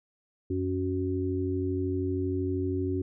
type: harmonic tone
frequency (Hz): 92.8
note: F#2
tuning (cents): +6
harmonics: 1 / 3 / 4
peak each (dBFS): -31 / -31 / -31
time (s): 0.5-3.02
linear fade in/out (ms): 5
effects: none